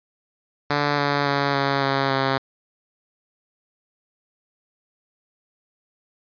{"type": "tone with pitch steps", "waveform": "5% pulse", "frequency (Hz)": [145.3, 143.13, 141, 138.9, 136.83, 134.79], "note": ["D3", "D3", "C#3", "C#3", "C#3", "C#3"], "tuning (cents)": [-18, -44, 30, 4, -22, -48], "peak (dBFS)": -8, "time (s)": [0.7, 2.38], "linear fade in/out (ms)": 5, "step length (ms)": 280, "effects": ["resampled to 11025 Hz"]}